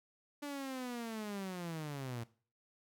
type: linear sweep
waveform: sawtooth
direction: down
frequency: 292.5 to 113.3 Hz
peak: -36 dBFS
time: 0.42-2.24 s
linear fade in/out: 10 ms
effects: noise-tail reverb RT60 0.4 s tail -18 dB re dry